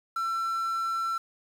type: tone with quantisation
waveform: triangle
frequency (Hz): 1345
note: E6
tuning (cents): +34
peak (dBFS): -25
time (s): 0.16-1.18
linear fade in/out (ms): 5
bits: 8
effects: none